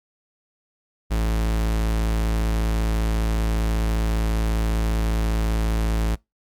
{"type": "tone", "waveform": "45% pulse", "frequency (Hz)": 54.8, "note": "A1", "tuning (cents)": -6, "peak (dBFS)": -19, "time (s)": [1.1, 6.16], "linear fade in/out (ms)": 20, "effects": ["noise-tail reverb RT60 0.2 s tail -25 dB re dry", "MP3 96 kbps"]}